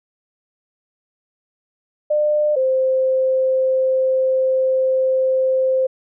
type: tone pair in turn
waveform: sine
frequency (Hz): 600 / 522.3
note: D5 / C5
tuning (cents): +37 / -3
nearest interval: major second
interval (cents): 240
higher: first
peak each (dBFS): -14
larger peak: neither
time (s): 2.1-2.56 / 2.56-5.87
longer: second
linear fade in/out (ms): 10
effects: none